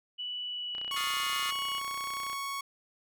sine tone with pitch glide, 2960 to 2918 Hz, F#7 to F#7, 0 to -25 cents, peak -34 dBFS, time 0.18-1.8 s, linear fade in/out 20 ms, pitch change -25 cents, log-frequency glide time 0.44-1.18 s
click train, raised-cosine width 0.3 ms, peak -29 dBFS, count 50, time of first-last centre 0.75-2.331 s, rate 31 Hz
sawtooth tone, 1108.7 Hz, C#6, in tune, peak -30 dBFS, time 0.91-2.61 s, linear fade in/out 5 ms
sawtooth chord, F dominant seventh, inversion third, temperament equal with one note detuned, 1244.5 / 1396.9 / 1760 / 2081 Hz, Eb6 / F6 / A6 / C7, 0 / 0 / 0 / -10 cents, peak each -34 / -37 / -38 / -35 dBFS, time 0.96-1.51 s, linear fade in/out 5 ms
effects none

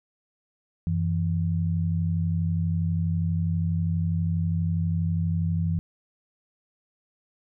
sine tone pair together, 92.5 / 164.81 Hz, F#2 / E3, 0 / 0 cents, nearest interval minor seventh, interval 1000 cents, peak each -25 dBFS, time 0.87-5.79 s, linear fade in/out 0 ms, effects none

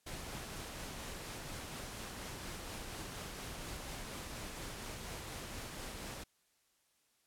pink noise with tremolo, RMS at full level -44 dBFS, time 0.06-6.24 s, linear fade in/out 10 ms, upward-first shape triangle, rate 4.2 Hz, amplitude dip 25%, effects white hiss -75 dBFS RMS until 7.26 s + low-pass 12000 Hz 12 dB/octave

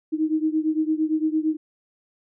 sine beating tone pair, 310 / 318.8 Hz, D#4 / D#4, -6 / +42 cents, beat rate 8.8 Hz, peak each -22 / -24 dBFS, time 0.12-1.57 s, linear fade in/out 20 ms, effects none

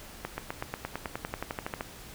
accelerating click train, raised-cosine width 0.5 ms, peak -17 dBFS, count 17, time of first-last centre 0.25-1.809 s, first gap 130 ms, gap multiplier 0.96, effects pink hiss -47 dBFS RMS until 2.14 s

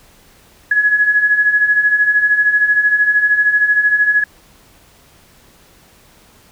sine beating tone pair, 1675 / 1688 Hz, G#6 / G#6, +14 / +28 cents, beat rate 13 Hz, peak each -17 / -11 dBFS, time 0.71-4.24 s, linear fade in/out 5 ms, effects pink hiss -48 dBFS RMS until 6.51 s

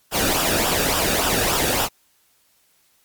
pink noise with flanger, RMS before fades -20 dBFS, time 0.11-1.89 s, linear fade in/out 50 ms, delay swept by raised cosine 0.46 to 0.99 ms, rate 3.5 Hz, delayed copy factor -0.6, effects white hiss -61 dBFS RMS until 3.04 s + MP3 96 kbps

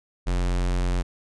square tone, 44.65 Hz, F1, 39 cents sharp, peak -22 dBFS, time 0.26-1.03 s, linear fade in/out 20 ms, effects resampled to 22050 Hz

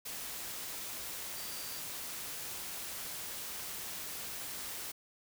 sine tone in noise, 4699 Hz, D8, in tune, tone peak -50 dBFS, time 1.36-1.8 s, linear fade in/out 10 ms, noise white, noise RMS -42 dBFS, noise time 0.05-4.92 s, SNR -11 dB, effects none

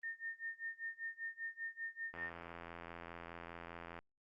sine tone with tremolo, 1823 Hz, A#6, 39 cents flat, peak -39 dBFS, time 0.03-2.3 s, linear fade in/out 5 ms, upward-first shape sine, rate 5.1 Hz, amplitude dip 95%
click train, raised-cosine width 0.5 ms, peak -33 dBFS, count 158, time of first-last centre 2.14-3.989 s, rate 84.9 Hz
effects Opus 24 kbps

